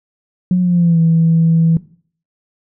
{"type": "tone with pitch glide", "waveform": "sine", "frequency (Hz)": [181.1, 164.16], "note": ["F#3", "E3"], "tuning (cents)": [-37, -7], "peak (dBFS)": -8, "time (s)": [0.51, 1.77], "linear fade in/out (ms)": 2, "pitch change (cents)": -170, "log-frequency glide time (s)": [0.61, 1], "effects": ["noise-tail reverb RT60 0.5 s tail -18 dB re dry", "tanh soft clip ceiling -4 dBFS"]}